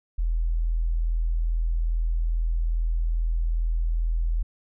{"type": "tone", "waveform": "sine", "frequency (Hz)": 41.2, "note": "E1", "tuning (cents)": 0, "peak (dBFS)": -21, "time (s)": [0.18, 4.43], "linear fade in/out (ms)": 10, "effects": []}